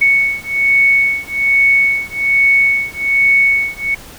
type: beating tone pair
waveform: sine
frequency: 2217 / 2218.2 Hz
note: C#7 / C#7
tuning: 0 / +1 cents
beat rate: 1.2 Hz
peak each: -13 dBFS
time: 0.01-3.95 s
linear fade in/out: 10 ms
effects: pink hiss -36 dBFS RMS until 4.18 s